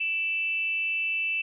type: tone with frequency modulation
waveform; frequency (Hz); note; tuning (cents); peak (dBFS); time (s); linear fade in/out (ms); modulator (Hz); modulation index
sine; 2651; E7; +9; -25; 0-1.42; 10; 315; 0.33
effects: none